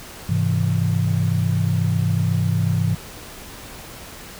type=chord; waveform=sine; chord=Ab augmented; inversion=none; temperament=equal with one note detuned; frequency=102.69 / 130.81 / 164.81 Hz; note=Ab2 / C3 / E3; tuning=-19 / 0 / 0 cents; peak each=-20 / -23 / -21 dBFS; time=0.29-2.95 s; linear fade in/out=5 ms; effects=pink hiss -38 dBFS RMS until 4.39 s